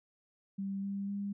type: tone with pitch steps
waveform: sine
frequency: 196 / 198.39 / 200.8 Hz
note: G3 / G3 / G3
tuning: 0 / +21 / +42 cents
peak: -34 dBFS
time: 0.58-1.33 s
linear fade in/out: 10 ms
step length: 250 ms
effects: none